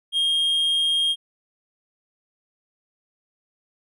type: tone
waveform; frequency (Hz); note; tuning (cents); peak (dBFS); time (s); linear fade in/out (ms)
triangle; 3232; G#7; -48; -17; 0.12-1.16; 50
effects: none